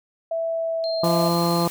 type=tone with pitch glide; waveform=sine; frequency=659.3 to 652.1 Hz; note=E5 to E5; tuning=0 to -19 cents; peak=-22 dBFS; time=0.31-1.29 s; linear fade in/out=5 ms; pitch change=-19 cents; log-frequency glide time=0.48-1.17 s
type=tone; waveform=sine; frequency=4186 Hz; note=C8; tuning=in tune; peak=-30 dBFS; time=0.84-1.66 s; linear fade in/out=0 ms
type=harmonic tone; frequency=170.6 Hz; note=F3; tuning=40 cents flat; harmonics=1 / 2 / 3 / 4 / 5 / 6 / 7; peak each=-22 / -25 / -27 / -28 / -29 / -30 / -30 dBFS; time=1.03-1.68 s; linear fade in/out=5 ms
type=noise; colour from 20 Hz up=white; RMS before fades=-35 dBFS; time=1.04-1.7 s; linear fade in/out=0 ms
effects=none